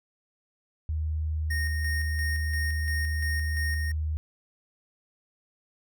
sine tone with pitch glide, 77.78 to 77.33 Hz, D#2 to D#2, 0 to -10 cents, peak -26 dBFS, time 0.89-4.17 s, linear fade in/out 0 ms, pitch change -10 cents, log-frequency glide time 3.55-3.73 s
square tone with tremolo, 1850 Hz, A#6, 14 cents flat, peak -30 dBFS, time 1.5-3.92 s, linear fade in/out 10 ms, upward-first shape square, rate 2.9 Hz, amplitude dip 40%
effects none

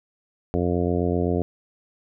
harmonic tone, 87.8 Hz, F2, 10 cents sharp, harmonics 1 / 2 / 3 / 4 / 5 / 6 / 7 / 8, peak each -26 / -27 / -27 / -28 / -27 / -33 / -33 / -34 dBFS, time 0.54-1.42 s, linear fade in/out 0 ms, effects none

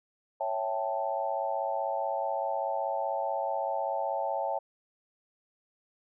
sine chord, A dominant seventh, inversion first, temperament equal, 554.4 / 659.3 / 784 / 880 Hz, C#5 / E5 / G5 / A5, 0 / 0 / 0 / 0 cents, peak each -34 dBFS, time 0.4-4.59 s, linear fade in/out 10 ms, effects none

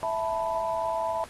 sine chord, E suspended fourth, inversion none, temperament just, 659.3 / 879 / 988.9 Hz, E5 / A5 / B5, 0 / -2 / +2 cents, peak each -29 / -31 / -31 dBFS, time 0.03-1.24 s, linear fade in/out 0 ms, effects pink hiss -49 dBFS RMS until 1.29 s + AAC 32 kbps

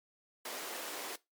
pink high-pass noise, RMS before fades -42 dBFS, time 0.45-1.16 s, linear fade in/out 5 ms, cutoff 320 Hz, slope 24 dB/octave, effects noise-tail reverb RT60 0.2 s tail -20 dB re dry + MP3 96 kbps

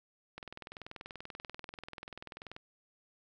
click train, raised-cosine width 0.3 ms, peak -28 dBFS, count 46, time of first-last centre 0.38-2.564 s, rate 20.6 Hz, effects none

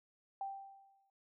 sine tone with exponential decay, 784 Hz, G5, in tune, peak -36 dBFS, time 0.41-1.1 s, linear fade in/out 2 ms, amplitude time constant 150 ms, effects noise-tail reverb RT60 0.2 s tail -20 dB re dry

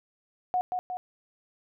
sine tone with echo, 730 Hz, F#5, 24 cents flat, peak -23 dBFS, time 0.54-0.61 s, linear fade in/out 0 ms, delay 180 ms, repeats 2, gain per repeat -4 dB, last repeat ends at 0.97 s, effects none

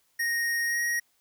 square tone with pitch glide, 1864.7 to 1887.5 Hz, A#6 to A#6, 0 to +21 cents, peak -26 dBFS, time 0.19-1 s, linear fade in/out 10 ms, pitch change +21 cents, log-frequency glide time 0.64-0.81 s, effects white hiss -69 dBFS RMS until 1.2 s

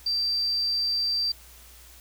sine tone, 4688 Hz, D8, 4 cents flat, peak -23 dBFS, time 0.06-1.32 s, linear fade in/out 5 ms, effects added 60 Hz sine -51 dBFS peak until 2 s + white hiss -51 dBFS RMS until 2 s

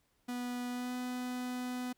45% pulse tone with pitch glide, 245.8 to 249.4 Hz, B3 to B3, -8 to +17 cents, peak -36 dBFS, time 0.28-1.93 s, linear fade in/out 10 ms, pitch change +25 cents, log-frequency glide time 0.69-0.94 s, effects pink hiss -75 dBFS RMS until 1.97 s

